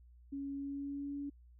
sine tone with pitch glide, 278.1 to 283.9 Hz, C#4 to C#4, +6 to +41 cents, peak -38 dBFS, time 0.32-1.3 s, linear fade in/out 10 ms, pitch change +35 cents, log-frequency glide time 0.54-1.17 s, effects added 60 Hz sine -57 dBFS peak until 1.59 s

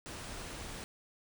pink band-stop noise, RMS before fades -44 dBFS, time 0.06-0.84 s, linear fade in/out 0 ms, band 11000 to 16000 Hz, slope 96 dB/octave, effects none

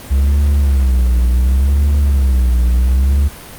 triangle tone with vibrato, 65.9 Hz, C2, 13 cents sharp, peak -7 dBFS, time 0.1-3.29 s, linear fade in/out 20 ms, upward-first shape sine, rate 0.69 Hz, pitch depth 150 cents each way, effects pink hiss -33 dBFS RMS until 3.58 s + Opus 32 kbps

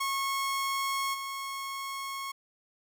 sawtooth tone with level steps, 1093 Hz, C#6, 25 cents flat, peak -25 / -31 dBFS, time 0-2.32 s, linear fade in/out 10 ms, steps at 1.13 s, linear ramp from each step 20 ms, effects none

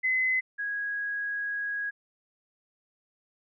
sine tone pair in turn, 2035 / 1653.3 Hz, C7 / G#6, -49 / -8 cents, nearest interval major third, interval 359 cents, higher first, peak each -23 / -29 dBFS, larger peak first, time 0.03-0.41 / 0.58-1.91 s, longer second, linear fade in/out 20 ms, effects none

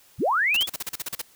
sine linear sweep, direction up, 46.56 to 3495 Hz, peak -19 dBFS, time 0.18-0.67 s, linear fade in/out 50 ms
white noise bursts, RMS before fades -30 dBFS, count 11, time 0.54-1.217 s, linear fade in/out 5 ms, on 27 ms, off 38 ms
effects white hiss -56 dBFS RMS until 1.35 s

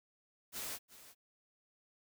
white noise with echo, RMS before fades -42 dBFS, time 0.52-0.79 s, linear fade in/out 50 ms, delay 360 ms, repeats 1, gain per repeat -15 dB, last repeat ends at 1.15 s, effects none

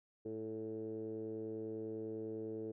10% pulse tone with low-pass filter, 110 Hz, A2, in tune, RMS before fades -43 dBFS, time 0.25-2.72 s, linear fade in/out 10 ms, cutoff 400 Hz, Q 9.1, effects none

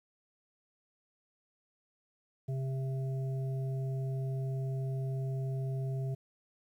harmonic tone, 133.1 Hz, C3, 30 cents sharp, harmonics 1 / 3 / 5, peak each -32 / -45 / -48 dBFS, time 2.48-6.15 s, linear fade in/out 10 ms, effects 11-bit

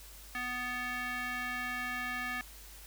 square tone with band-pass filter, 247.9 Hz, B3, 7 cents sharp, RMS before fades -37 dBFS, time 0.35-2.41 s, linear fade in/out 0 ms, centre 1900 Hz, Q 2.7, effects added 50 Hz sine -52 dBFS peak until 2.86 s + white hiss -53 dBFS RMS until 2.86 s

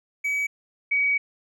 triangle / sine tone pair in turn, 2276 / 2264 Hz, C#7 / C#7, +45 / +36 cents, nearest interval unison, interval 9 cents, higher first, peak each -21 / -19 dBFS, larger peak second, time 0.24-0.47 / 0.91-1.18 s, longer second, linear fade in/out 10 ms, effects none

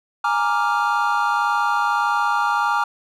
triangle chord, Bb dominant seventh, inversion third, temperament equal, 830.6 / 932.3 / 1174.7 / 1396.9 Hz, Ab5 / Bb5 / D6 / F6, 0 / 0 / 0 / 0 cents, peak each -21 dBFS, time 0.24-2.84 s, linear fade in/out 5 ms, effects none

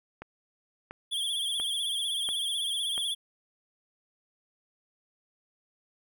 click train, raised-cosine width 0.5 ms, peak -25 dBFS, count 5, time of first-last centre 0.22-2.979 s, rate 1.45 Hz
square tone with vibrato, 3314 Hz, G#7, 4 cents flat, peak -29 dBFS, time 1.11-3.15 s, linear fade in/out 20 ms, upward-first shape sine, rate 16 Hz, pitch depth 80 cents each way
effects none

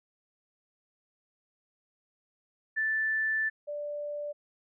sine tone pair in turn, 1760 / 587.3 Hz, A6 / D5, 0 / 0 cents, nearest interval octave + perfect fifth, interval 1900 cents, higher first, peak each -26 / -33 dBFS, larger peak first, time 2.76-3.5 / 3.67-4.33 s, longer first, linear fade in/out 20 ms, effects none

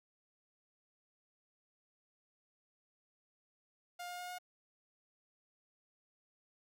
sawtooth tone with pitch steps, 707 / 711.5 / 716 / 720.6 Hz, F5 / F5 / F5 / F#5, +21 / +32 / +43 / -46 cents, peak -39 dBFS, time 3.99-4.386 s, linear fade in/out 10 ms, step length 99 ms, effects none

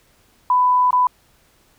sine tone with dropouts, 997 Hz, B5, 16 cents sharp, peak -12 dBFS, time 0.5-1.07 s, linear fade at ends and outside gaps 2 ms, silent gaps 0.907-0.929 s, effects pink hiss -57 dBFS RMS until 1.78 s

